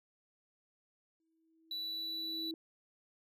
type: tone with exponential growth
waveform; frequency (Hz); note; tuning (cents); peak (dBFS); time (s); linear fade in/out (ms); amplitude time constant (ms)
sine; 323.8; E4; -31; -39; 1.2-2.54; 1; 290
type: tone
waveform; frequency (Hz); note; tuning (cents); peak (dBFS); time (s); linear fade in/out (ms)
triangle; 3951; B7; 0; -36; 1.71-2.51; 2
effects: none